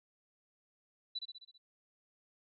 sine tone with echo, 3966 Hz, B7, 7 cents sharp, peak -35 dBFS, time 1.15-1.19 s, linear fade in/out 10 ms, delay 65 ms, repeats 6, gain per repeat -4 dB, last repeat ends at 1.58 s, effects MP3 96 kbps

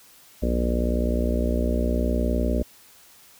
harmonic tone with a mistuned harmonic, 59.7 Hz, A#1, 42 cents sharp, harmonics 1 / 3 / 4 / 5 / 6 / 7 / 8 / 9 / 10, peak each -23 / -31 / -27 / -34 / -33 / -35 / -34 / -36 / -31 dBFS, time 0.42-2.63 s, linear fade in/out 10 ms, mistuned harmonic 1, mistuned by +73 cents, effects white hiss -52 dBFS RMS until 3.39 s

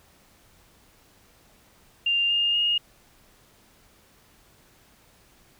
sine tone with pitch steps, 2794 / 2823 / 2853 Hz, F7 / F7 / F7, 0 / +18 / +36 cents, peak -20 dBFS, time 2.06-2.78 s, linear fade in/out 5 ms, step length 240 ms, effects pink hiss -58 dBFS RMS until 5.59 s

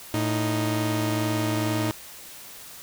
sawtooth tone pair together, 111.11 / 311.1 Hz, A2 / D#4, +17 / 0 cents, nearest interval octave + tritone, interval 1783 cents, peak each -22 dBFS, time 0.14-1.91 s, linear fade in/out 0 ms, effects white hiss -43 dBFS RMS until 2.82 s

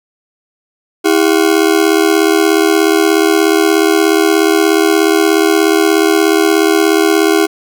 40% pulse ring-modulated tone, 363.4 Hz, F#4, 31 cents flat, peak -4 dBFS, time 1.04-7.47 s, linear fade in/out 20 ms, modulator 38.4 Hz, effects none

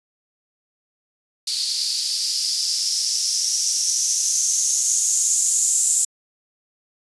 violet noise with band-pass filter sweep, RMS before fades -21 dBFS, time 1.47-6.05 s, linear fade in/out 5 ms, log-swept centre 4400 to 7500 Hz, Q 6.4, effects resampled to 24000 Hz

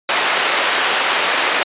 white band-pass noise, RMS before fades -17 dBFS, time 0.09-1.63 s, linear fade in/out 0 ms, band 480 to 2700 Hz, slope 12 dB/octave, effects resampled to 8000 Hz

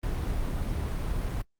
brown noise, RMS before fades -30 dBFS, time 0.03-1.42 s, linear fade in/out 5 ms, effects noise-tail reverb RT60 0.1 s tail -17 dB re dry + Opus 32 kbps

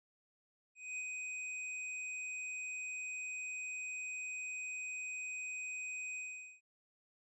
square tone with ADSR envelope, 2504 Hz, D#7, 10 cents sharp, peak -39 dBFS, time 0.75-6.61 s, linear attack 230 ms, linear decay 47 ms, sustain -2 dB, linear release 440 ms, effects resampled to 22050 Hz

